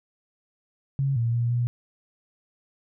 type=tone with pitch steps; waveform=sine; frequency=137.2 / 116.5 / 118.6 / 120.7 Hz; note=C#3 / A#2 / A#2 / B2; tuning=-17 / -1 / +30 / -39 cents; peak=-21 dBFS; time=0.99-1.67 s; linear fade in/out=0 ms; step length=170 ms; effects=none